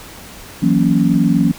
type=chord; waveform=sine; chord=F# dominant seventh; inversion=third; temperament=equal; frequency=164.81 / 185 / 233.1 / 277.2 Hz; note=E3 / F#3 / A#3 / C#4; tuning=0 / 0 / 0 / 0 cents; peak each=-16 dBFS; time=0.62-1.52 s; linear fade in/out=10 ms; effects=pink hiss -36 dBFS RMS until 1.58 s